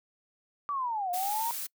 sine linear two-way sweep, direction down then up, 1174.7 to 700 to 952 Hz, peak -29 dBFS, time 0.69-1.51 s, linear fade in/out 0 ms, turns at 1.11 s
blue noise, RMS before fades -36 dBFS, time 1.13-1.67 s, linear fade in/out 10 ms
effects noise-tail reverb RT60 0.1 s tail -25 dB re dry

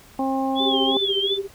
harmonic tone, 267.3 Hz, C4, 37 cents sharp, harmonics 1 / 2 / 3 / 4, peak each -23 / -29 / -25 / -34 dBFS, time 0.19-0.97 s, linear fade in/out 2 ms
sine tone with vibrato, 3309 Hz, G#7, 7 cents flat, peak -21 dBFS, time 0.55-1.39 s, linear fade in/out 50 ms, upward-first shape sine, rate 2.8 Hz, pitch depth 110 cents each way
sine tone with tremolo, 393.8 Hz, G4, 8 cents sharp, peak -20 dBFS, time 0.59-1.48 s, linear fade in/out 50 ms, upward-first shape sine, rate 14 Hz, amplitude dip 85%
effects pink hiss -49 dBFS RMS until 1.54 s

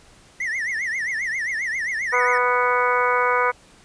triangle tone with vibrato, 1939 Hz, B6, 32 cents flat, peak -21 dBFS, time 0.4-2.38 s, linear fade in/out 5 ms, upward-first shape triangle, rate 7.5 Hz, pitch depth 220 cents each way
harmonic tone, 246.9 Hz, B3, in tune, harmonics 2 / 3 / 4 / 5 / 6 / 7 / 8 / 9, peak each -23 / -32 / -22 / -23 / -24 / -36 / -32 / -27 dBFS, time 2.12-3.52 s, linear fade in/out 20 ms
effects pink hiss -51 dBFS RMS until 3.84 s + resampled to 22050 Hz

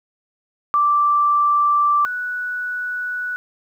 sine tone pair in turn, 1172 / 1476.6 Hz, D6 / F#6, -4 / -4 cents, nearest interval major third, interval 400 cents, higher second, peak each -13 / -22 dBFS, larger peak first, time 0.74-2.05 / 2.05-3.36 s, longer neither, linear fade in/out 0 ms, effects 9-bit

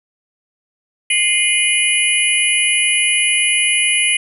sine tone cluster, 2099 / 2446 / 2950 / 10070 Hz, C7 / D#7 / F#7 / D#9, +5 / -30 / -6 / +20 cents, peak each -18 dBFS, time 1.1-4.17 s, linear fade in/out 5 ms, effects none

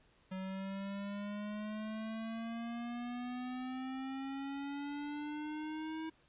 square exponential sweep, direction up, 187.2 to 321 Hz, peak -40 dBFS, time 0.31-6.1 s, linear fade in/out 10 ms, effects pink hiss -69 dBFS RMS until 6.28 s + resampled to 8000 Hz

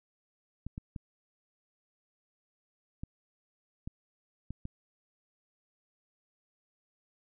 clicks, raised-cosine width 5 ms, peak -26 dBFS, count 7, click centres 0.666 / 0.779 / 0.962 / 3.035 / 3.875 / 4.506 / 4.654 s, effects none

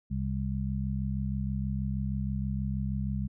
harmonic tone, 66.3 Hz, C2, 23 cents sharp, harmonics 1 / 2 / 3, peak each -33 / -33 / -33 dBFS, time 0.1-3.28 s, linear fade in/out 20 ms, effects none

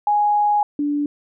sine tone pair in turn, 830.6 / 291.2 Hz, G#5 / D4, 0 / -15 cents, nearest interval octave + tritone, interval 1815 cents, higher first, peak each -14 / -18 dBFS, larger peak first, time 0.07-0.63 / 0.79-1.06 s, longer first, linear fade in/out 2 ms, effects none

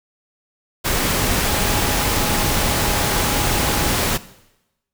sine tone in noise, 830.6 Hz, G#5, in tune, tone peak -29 dBFS, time 1.47-3.94 s, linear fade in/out 20 ms, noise pink, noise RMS -19 dBFS, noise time 0.84-4.18 s, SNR -13 dB, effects noise-tail reverb RT60 0.9 s tail -17 dB re dry

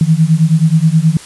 sine beating tone pair, 155.56 / 164.96 Hz, D#3 / E3, 0 / +2 cents, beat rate 9.4 Hz, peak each -10 dBFS, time 0.01-1.17 s, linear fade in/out 2 ms, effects white hiss -34 dBFS RMS until 1.25 s + resampled to 24000 Hz

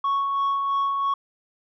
sine tone with tremolo, 1108.7 Hz, C#6, in tune, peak -17 dBFS, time 0.04-1.14 s, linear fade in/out 5 ms, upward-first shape sine, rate 3 Hz, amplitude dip 40%, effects tanh soft clip ceiling -19 dBFS

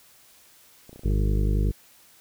clicks, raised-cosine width 2 ms, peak -31 dBFS, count 7, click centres 0.894 / 0.93 / 0.96 / 0.994 / 1.035 / 1.076 / 1.108 s
harmonic tone, 50.9 Hz, G#1, 34 cents flat, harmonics 1 / 2 / 3 / 4 / 6 / 7 / 8 / 9, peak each -21 / -27 / -31 / -33 / -37 / -38 / -39 / -40 dBFS, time 1.04-1.72 s, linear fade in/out 20 ms
effects white hiss -55 dBFS RMS until 2.2 s

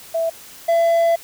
sine / triangle tone pair in turn, 659.3 / 671.6 Hz, E5 / E5, 0 / +32 cents, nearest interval unison, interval 32 cents, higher second, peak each -17 / -11 dBFS, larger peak second, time 0.14-0.3 / 0.68-1.16 s, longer second, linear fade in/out 10 ms, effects white hiss -41 dBFS RMS until 1.23 s

